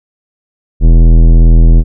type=tone with tanh clipping; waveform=sine; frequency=41.23 Hz; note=E1; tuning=1 cent sharp; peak=-3 dBFS; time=0.8-1.84 s; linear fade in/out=50 ms; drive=16 dB; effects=none